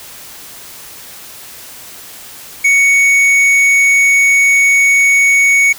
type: tone with hard clipping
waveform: sine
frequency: 2228 Hz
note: C#7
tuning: 8 cents sharp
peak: -8 dBFS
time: 2.64-5.73 s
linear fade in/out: 10 ms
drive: 7 dB
effects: white hiss -33 dBFS RMS until 5.78 s